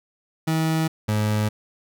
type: tone pair in turn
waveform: 30% pulse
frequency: 160 / 106.42 Hz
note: D#3 / G#2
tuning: +49 / +43 cents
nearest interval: perfect fifth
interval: 706 cents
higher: first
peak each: -17 dBFS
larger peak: neither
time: 0.47-0.88 / 1.08-1.49 s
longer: neither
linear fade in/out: 10 ms
effects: none